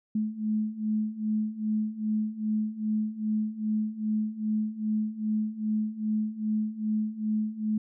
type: beating tone pair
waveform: sine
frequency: 213.6 / 216.1 Hz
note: G#3 / A3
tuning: +49 / -31 cents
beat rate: 2.5 Hz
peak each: -31 / -28 dBFS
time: 0.15-7.78 s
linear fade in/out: 5 ms
effects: none